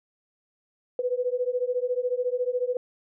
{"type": "beating tone pair", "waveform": "sine", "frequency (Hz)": [490, 504], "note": ["B4", "B4"], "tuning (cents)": [-14, 35], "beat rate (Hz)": 14, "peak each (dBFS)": -27, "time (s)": [0.99, 2.77], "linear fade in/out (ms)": 2, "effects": []}